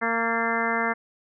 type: harmonic tone with a mistuned harmonic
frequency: 230 Hz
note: A#3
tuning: 23 cents flat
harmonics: 1 / 2 / 3 / 4 / 5 / 6 / 7 / 8 / 9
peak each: -31 / -31 / -31 / -31 / -31 / -31 / -31 / -31 / -31 dBFS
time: 0.01-0.94 s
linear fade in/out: 20 ms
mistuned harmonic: 8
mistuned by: -52 cents
effects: none